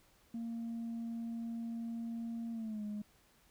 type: tone with pitch glide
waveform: sine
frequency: 230.7 to 209.1 Hz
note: A#3 to G#3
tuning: -18 to +12 cents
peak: -36 dBFS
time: 0.34-3.02 s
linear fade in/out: 5 ms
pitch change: -170 cents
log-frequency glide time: 2.52-2.83 s
effects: tanh soft clip ceiling -36 dBFS + pink hiss -68 dBFS RMS until 3.5 s